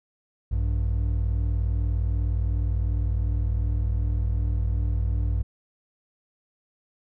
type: tone pair together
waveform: triangle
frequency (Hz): 58.39 / 98.2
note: A#1 / G2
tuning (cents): +4 / +4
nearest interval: major sixth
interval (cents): 900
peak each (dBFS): -21 / -25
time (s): 0.51-5.43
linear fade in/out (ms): 10
effects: none